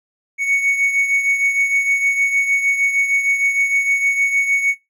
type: beating tone pair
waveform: triangle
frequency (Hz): 2223 / 2229.5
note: C#7 / C#7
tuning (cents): +4 / +9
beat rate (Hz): 6.5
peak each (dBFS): -14 / -21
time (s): 0.38-4.75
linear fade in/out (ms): 50
effects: noise-tail reverb RT60 0.2 s tail -18 dB re dry